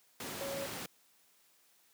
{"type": "tone in noise", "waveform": "sine", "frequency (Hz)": 552, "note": "C#5", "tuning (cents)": -7, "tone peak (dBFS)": -38, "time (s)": [0.41, 0.66], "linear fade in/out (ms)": 2, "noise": "pink", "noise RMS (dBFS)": -41, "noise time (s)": [0.2, 0.86], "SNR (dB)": 0, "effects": ["white hiss -68 dBFS RMS until 1.93 s", "high-pass 150 Hz 12 dB/octave"]}